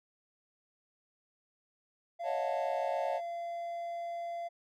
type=tone; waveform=triangle; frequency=685 Hz; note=F5; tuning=34 cents flat; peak=-34 dBFS; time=2.19-4.49 s; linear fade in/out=20 ms
type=chord; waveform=triangle; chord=D# half-diminished seventh; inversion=third; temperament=equal with one note detuned; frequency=554.4 / 622.3 / 727.7 / 880 Hz; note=C#5 / D#5 / F#5 / A5; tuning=0 / 0 / -29 / 0 cents; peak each=-34 / -36 / -36 / -37 dBFS; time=2.23-3.21 s; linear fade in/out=50 ms
effects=none